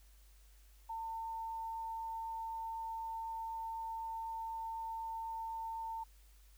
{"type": "tone", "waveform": "sine", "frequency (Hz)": 902, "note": "A5", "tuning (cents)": 43, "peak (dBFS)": -39, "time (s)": [0.89, 6.04], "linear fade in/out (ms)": 10, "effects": ["added 50 Hz sine -59 dBFS peak until 6.57 s", "white hiss -69 dBFS RMS until 6.57 s"]}